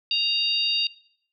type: harmonic tone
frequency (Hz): 932.3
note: A#5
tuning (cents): 0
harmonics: 3 / 4 / 5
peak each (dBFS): -24 / -25 / -26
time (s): 0.11-0.87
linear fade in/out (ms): 2
effects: noise-tail reverb RT60 0.7 s tail -21 dB re dry